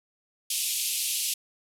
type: band-pass noise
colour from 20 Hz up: white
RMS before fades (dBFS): -29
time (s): 0.5-1.34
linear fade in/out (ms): 5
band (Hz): 2500 to 13000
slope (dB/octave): 48
effects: none